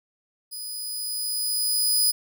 15% pulse tone with level ramp, 4978 Hz, D#8, in tune, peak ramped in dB -27 to -11 dBFS, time 0.51-2.12 s, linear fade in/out 20 ms, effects none

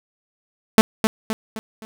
sawtooth tone with echo, 220 Hz, A3, in tune, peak -3 dBFS, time 0.78-0.81 s, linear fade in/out 0 ms, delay 260 ms, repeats 4, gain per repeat -7 dB, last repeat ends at 1.85 s, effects none

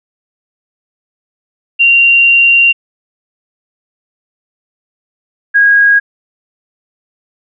sine tone pair in turn, 2765 / 1641.3 Hz, F7 / G#6, -18 / -21 cents, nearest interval major sixth, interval 903 cents, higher first, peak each -4 dBFS, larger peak neither, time 1.79-2.73 / 5.54-6 s, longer first, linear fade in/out 20 ms, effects none

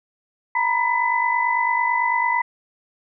sine tone cluster, 931 / 980 / 2005 Hz, A#5 / B5 / B6, -2 / -14 / +26 cents, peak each -22 dBFS, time 0.55-2.42 s, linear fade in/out 5 ms, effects none

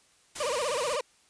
white noise, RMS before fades -37 dBFS, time 0.35-0.96 s, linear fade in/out 10 ms
30% pulse tone with vibrato, 535 Hz, C5, 38 cents sharp, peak -25 dBFS, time 0.4-1.01 s, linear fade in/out 5 ms, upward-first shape sine, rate 16 Hz, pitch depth 230 cents each way
effects white hiss -63 dBFS RMS until 1.29 s + resampled to 22050 Hz

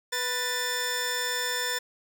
15% pulse tone pair together, 492.4 / 1771 Hz, B4 / A6, -5 / +11 cents, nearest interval octave + minor seventh, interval 2216 cents, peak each -26 / -22 dBFS, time 0.12-1.79 s, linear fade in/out 10 ms, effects none

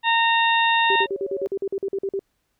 harmonic tone, 920 Hz, A#5, 23 cents flat, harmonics 1 / 2 / 3 / 4, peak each -19 / -22 / -24 / -25 dBFS, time 0.03-1.07 s, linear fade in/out 50 ms
sine tone with exponential growth, 554.4 Hz, C#5, in tune, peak -27 dBFS, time 0.4-1.46 s, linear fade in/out 0 ms, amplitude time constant 230 ms
sine tone bursts, 392 Hz, G4, in tune, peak -22 dBFS, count 13, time 0.9-2.193 s, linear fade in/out 2 ms, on 57 ms, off 46 ms
effects pink hiss -72 dBFS RMS until 2.59 s

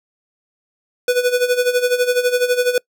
square tone with tremolo, 493.9 Hz, B4, in tune, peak -12 dBFS, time 1.08-2.78 s, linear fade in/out 2 ms, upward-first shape sine, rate 12 Hz, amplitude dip 75%, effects noise-tail reverb RT60 0.1 s tail -25 dB re dry

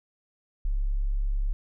sine tone, 34.65 Hz, C#1, in tune, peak -23 dBFS, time 0.65-1.53 s, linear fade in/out 0 ms, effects none

